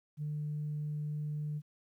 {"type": "tone", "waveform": "sine", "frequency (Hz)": 149.7, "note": "D3", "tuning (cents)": 33, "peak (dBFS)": -33, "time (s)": [0.17, 1.62], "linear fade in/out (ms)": 50, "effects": ["tanh soft clip ceiling -30 dBFS", "12-bit"]}